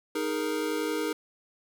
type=chord; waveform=square; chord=D# suspended fourth; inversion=none; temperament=equal; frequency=311.1 / 415.3 / 466.2 Hz; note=D#4 / G#4 / A#4; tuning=0 / 0 / 0 cents; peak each=-32 / -34 / -33 dBFS; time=0.15-1.13 s; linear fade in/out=5 ms; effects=none